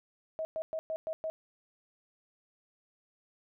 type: tone bursts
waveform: sine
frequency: 638 Hz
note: D#5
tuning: 43 cents sharp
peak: -32 dBFS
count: 6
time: 0.39-1.3 s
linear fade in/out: 0 ms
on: 60 ms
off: 110 ms
effects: none